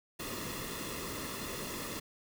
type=noise with comb filter; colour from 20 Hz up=pink; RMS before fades=-40 dBFS; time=0.19-2 s; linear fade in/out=10 ms; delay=1.3 ms; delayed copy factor=-0.65; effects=none